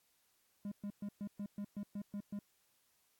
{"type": "tone bursts", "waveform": "triangle", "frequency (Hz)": 203.4, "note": "G#3", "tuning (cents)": -36, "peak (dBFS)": -37, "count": 10, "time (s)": [0.65, 2.39], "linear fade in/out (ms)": 2, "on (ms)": 66, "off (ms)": 120, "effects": ["white hiss -75 dBFS RMS until 3.19 s", "AAC 64 kbps"]}